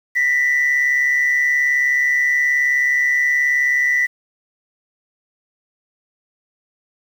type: tone pair together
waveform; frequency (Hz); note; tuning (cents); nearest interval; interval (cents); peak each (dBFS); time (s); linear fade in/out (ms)
sine; 1836.6 / 1975.5; A#6 / B6; -26 / 0; minor second; 126; -22 / -13; 0.15-4.07; 20
effects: tanh soft clip ceiling -10 dBFS + 7-bit